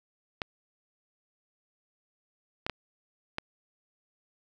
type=clicks; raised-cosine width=0.3 ms; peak=-15 dBFS; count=4; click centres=0.418 / 2.665 / 2.697 / 3.384 s; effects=none